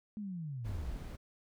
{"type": "linear sweep", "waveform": "sine", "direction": "down", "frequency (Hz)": [216.8, 42], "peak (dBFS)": -38, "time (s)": [0.17, 0.97], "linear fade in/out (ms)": 0}
{"type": "noise", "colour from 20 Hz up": "brown", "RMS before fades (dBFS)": -43, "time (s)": [0.64, 1.17], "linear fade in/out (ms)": 20}
{"effects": []}